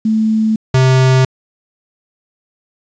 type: tone pair in turn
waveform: sine / square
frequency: 219 / 130.44 Hz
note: A3 / C3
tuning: -8 / -5 cents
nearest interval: major sixth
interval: 897 cents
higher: first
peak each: -10 / -8 dBFS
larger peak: second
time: 0.05-0.56 / 0.74-1.25 s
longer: neither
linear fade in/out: 5 ms
effects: resampled to 16000 Hz + 7-bit